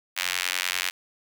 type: tone with high-pass filter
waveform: sawtooth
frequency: 90.1 Hz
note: F#2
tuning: 45 cents flat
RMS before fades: -28 dBFS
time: 0.16-0.91 s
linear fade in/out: 20 ms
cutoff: 2200 Hz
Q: 1.3
effects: none